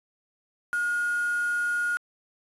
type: tone with quantisation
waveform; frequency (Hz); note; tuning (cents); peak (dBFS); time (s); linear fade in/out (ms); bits
sine; 1432; F6; +43; -24; 0.73-1.97; 0; 6
effects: resampled to 24000 Hz